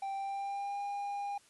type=tone with pitch glide; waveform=triangle; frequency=784 to 807.9 Hz; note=G5 to G#5; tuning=0 to -48 cents; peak=-33 dBFS; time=0.02-1.38 s; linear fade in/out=5 ms; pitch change=+52 cents; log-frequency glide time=0.15-0.81 s; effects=white hiss -64 dBFS RMS until 1.49 s + resampled to 24000 Hz